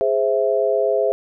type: chord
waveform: sine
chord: Ab augmented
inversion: none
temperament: equal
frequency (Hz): 415.3 / 523.3 / 659.3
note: Ab4 / C5 / E5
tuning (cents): 0 / 0 / 0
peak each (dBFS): -20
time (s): 0.01-1.12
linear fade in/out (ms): 0
effects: none

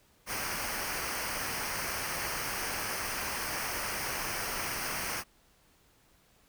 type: noise with comb filter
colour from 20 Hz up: pink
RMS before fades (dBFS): -35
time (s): 0.26-5.24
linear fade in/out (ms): 50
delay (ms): 0.27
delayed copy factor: -0.7
effects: pink hiss -65 dBFS RMS until 6.48 s

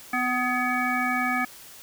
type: harmonic tone with a mistuned harmonic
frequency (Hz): 250.7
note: B3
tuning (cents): +26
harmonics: 1 / 3 / 5 / 7 / 9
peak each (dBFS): -29 / -29 / -29 / -29 / -29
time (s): 0.13-1.45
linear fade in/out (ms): 5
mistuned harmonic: 7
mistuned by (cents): -48
effects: white hiss -46 dBFS RMS until 1.82 s

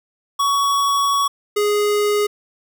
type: tone pair in turn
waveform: square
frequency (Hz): 1122 / 415.1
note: C#6 / G#4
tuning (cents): +21 / -1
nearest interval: octave + perfect fourth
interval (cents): 1722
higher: first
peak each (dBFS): -16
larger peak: neither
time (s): 0.39-1.28 / 1.56-2.27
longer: first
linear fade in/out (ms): 10
effects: none

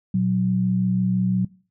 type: tone pair together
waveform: sine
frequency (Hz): 119.04 / 185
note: A#2 / F#3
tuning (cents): +37 / 0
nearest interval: minor sixth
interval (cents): 763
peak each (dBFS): -25 / -18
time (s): 0.14-1.45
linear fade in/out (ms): 5
effects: noise-tail reverb RT60 0.4 s tail -22 dB re dry

